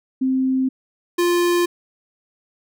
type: tone pair in turn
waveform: sine / square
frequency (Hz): 261.6 / 349.2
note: C4 / F4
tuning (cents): 0 / 0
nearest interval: perfect fourth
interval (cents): 500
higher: second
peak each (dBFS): -16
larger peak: neither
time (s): 0.21-0.69 / 1.18-1.66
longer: neither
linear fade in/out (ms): 10
effects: none